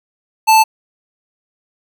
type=tone; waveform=square; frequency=880 Hz; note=A5; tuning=in tune; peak=-7 dBFS; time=0.47-0.64 s; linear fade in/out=20 ms; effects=none